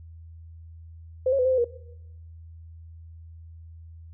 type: tone with pitch steps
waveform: sine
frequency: 514 / 547 / 503 / 520 / 515 / 475.9 Hz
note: C5 / C#5 / B4 / C5 / C5 / A#4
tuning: -31 / -23 / +32 / -11 / -28 / +36 cents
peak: -19 dBFS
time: 1.26-1.644 s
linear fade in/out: 5 ms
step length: 64 ms
effects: noise-tail reverb RT60 0.9 s tail -20 dB re dry + added 82 Hz sine -42 dBFS peak until 4.13 s